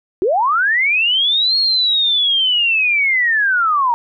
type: linear two-way sweep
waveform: sine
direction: up then down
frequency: 336.3 to 4326 to 916 Hz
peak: -12 dBFS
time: 0.22-3.94 s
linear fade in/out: 0 ms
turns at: 1.58 s
effects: none